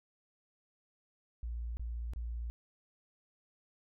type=tone bursts; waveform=sine; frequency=58.27 Hz; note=A#1; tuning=in tune; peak=-36 dBFS; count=3; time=1.43-2.5 s; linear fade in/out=0 ms; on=340 ms; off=25 ms; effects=none